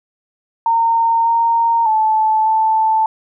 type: tone with pitch steps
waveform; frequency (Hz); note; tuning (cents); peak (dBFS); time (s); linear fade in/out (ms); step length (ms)
sine; 917 / 924 / 872 / 880; A#5 / A#5 / A5 / A5; -29 / -16 / -16 / 0; -11; 0.66-3.06; 2; 600
effects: none